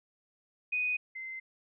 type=tone pair in turn; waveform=sine; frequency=2489 / 2071 Hz; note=D#7 / C7; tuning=0 / -18 cents; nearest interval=minor third; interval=318 cents; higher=first; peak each=-28 / -38 dBFS; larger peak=first; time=0.72-0.97 / 1.15-1.4 s; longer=neither; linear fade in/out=10 ms; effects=none